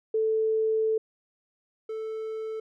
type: tone pair in turn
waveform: sine / triangle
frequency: 440 / 440 Hz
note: A4 / A4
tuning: 0 / 0 cents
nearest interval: unison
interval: 0 cents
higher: neither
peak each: -22 / -29 dBFS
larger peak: first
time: 0.14-0.98 / 1.89-2.6 s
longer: first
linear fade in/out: 5 ms
effects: none